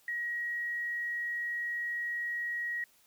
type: tone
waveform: sine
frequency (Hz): 1900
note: A#6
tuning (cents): +33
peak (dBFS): -32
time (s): 0.08-2.84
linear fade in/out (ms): 2
effects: white hiss -65 dBFS RMS until 3.06 s